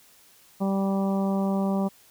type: harmonic tone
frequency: 195 Hz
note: G3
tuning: 9 cents flat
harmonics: 1 / 2 / 3 / 4 / 5 / 6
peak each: -23 / -33 / -32 / -35 / -38 / -41 dBFS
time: 0.6-1.89 s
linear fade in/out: 20 ms
effects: white hiss -56 dBFS RMS until 2.1 s